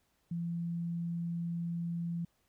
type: tone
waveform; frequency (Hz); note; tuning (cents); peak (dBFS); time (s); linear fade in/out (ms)
sine; 170; F3; -46; -33; 0.31-2.25; 5
effects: pink hiss -75 dBFS RMS until 2.48 s